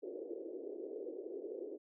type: band-pass noise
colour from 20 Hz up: white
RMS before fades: -45 dBFS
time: 0.02-1.78 s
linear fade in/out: 20 ms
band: 330 to 480 Hz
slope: 48 dB/octave
effects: none